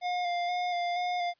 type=tone with vibrato; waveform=square; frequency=708 Hz; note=F5; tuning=23 cents sharp; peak=-29 dBFS; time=0.01-1.34 s; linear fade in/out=50 ms; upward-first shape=square; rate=2.1 Hz; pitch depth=19 cents each way; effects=white hiss -72 dBFS RMS until 1.39 s + resampled to 11025 Hz